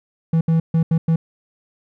triangle tone bursts at uneven times, 163.2 Hz, E3, 17 cents flat, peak -11 dBFS, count 5, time 0.33-0.41 / 0.48-0.6 / 0.74-0.83 / 0.91-0.98 / 1.08-1.16 s, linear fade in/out 5 ms, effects none

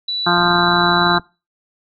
sine tone, 3951 Hz, B7, in tune, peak -19 dBFS, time 0.08-1.18 s, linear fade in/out 5 ms
harmonic tone, 174.61 Hz, F3, in tune, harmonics 1 / 2 / 4 / 5 / 6 / 7 / 8 / 9, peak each -21 / -21 / -21 / -21 / -21 / -21 / -21 / -21 dBFS, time 0.26-1.19 s, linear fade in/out 10 ms
click train, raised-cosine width 3 ms, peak -23 dBFS, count 33, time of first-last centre 0.38-1.196 s, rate 39.2 Hz
effects noise-tail reverb RT60 0.3 s tail -24 dB re dry

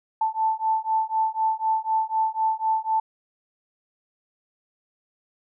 sine beating tone pair, 880 / 884 Hz, A5 / A5, 0 / +8 cents, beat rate 4 Hz, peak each -24 dBFS, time 0.21-3 s, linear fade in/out 5 ms, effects none

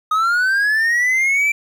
triangle linear sweep, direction up, 1244.5 to 2349 Hz, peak -12 dBFS, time 0.11-1.52 s, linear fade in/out 5 ms, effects 8-bit

